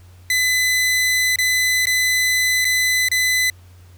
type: tone with dropouts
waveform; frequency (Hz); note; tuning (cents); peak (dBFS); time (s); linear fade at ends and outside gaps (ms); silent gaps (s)
sawtooth; 2010; B6; +30; -12; 0.3-3.5; 2; 1.359-1.386 / 1.856-1.869 / 2.646-2.651 / 3.086-3.115
effects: added 90 Hz sine -42 dBFS peak until 3.97 s + pink hiss -54 dBFS RMS until 3.97 s